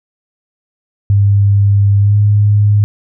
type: tone with pitch glide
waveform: sine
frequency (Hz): 100.6 to 103.55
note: G2 to G#2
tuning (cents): +45 to -5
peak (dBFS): -6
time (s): 1.1-2.84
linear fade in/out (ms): 0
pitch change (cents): +50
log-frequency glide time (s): 1.99-2.16
effects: none